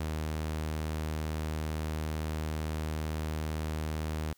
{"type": "tone", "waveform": "sawtooth", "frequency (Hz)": 77.78, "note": "D#2", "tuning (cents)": 0, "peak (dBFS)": -28, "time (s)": [0, 4.33], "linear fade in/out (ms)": 5, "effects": ["white hiss -67 dBFS RMS until 4.37 s"]}